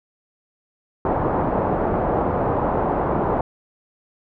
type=low-pass noise; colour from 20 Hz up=white; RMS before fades=-21 dBFS; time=1.05-3.41 s; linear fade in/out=2 ms; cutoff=930 Hz; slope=24 dB/octave; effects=none